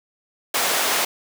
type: high-pass noise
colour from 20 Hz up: pink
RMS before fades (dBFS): -21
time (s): 0.54-1.05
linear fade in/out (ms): 5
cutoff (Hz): 570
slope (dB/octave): 12
effects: none